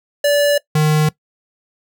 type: tone pair in turn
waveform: square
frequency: 579 / 153.36 Hz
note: D5 / D#3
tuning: -25 / -25 cents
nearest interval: octave + major seventh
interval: 2300 cents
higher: first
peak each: -12 dBFS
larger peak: neither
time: 0.24-0.58 / 0.75-1.09 s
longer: neither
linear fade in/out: 5 ms
effects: noise-tail reverb RT60 0.1 s tail -20 dB re dry